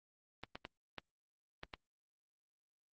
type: clicks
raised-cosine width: 0.3 ms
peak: -27 dBFS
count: 6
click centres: 0.436 / 0.555 / 0.651 / 0.983 / 1.634 / 1.738 s
effects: Opus 24 kbps